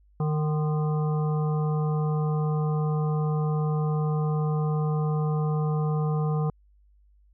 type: harmonic tone with a mistuned harmonic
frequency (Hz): 152.9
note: D#3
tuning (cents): -30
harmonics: 1 / 3 / 5 / 7 / 8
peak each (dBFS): -23 / -33 / -37 / -40 / -41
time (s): 0.2-6.5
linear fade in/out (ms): 2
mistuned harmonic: 7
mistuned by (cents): -47
effects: added 50 Hz sine -56 dBFS peak until 7.33 s